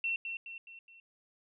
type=tone with echo; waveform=sine; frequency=2709 Hz; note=E7; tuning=47 cents sharp; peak=-30 dBFS; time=0.04-0.16 s; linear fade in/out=2 ms; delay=210 ms; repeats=4; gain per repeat=-6 dB; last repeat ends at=1 s; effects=none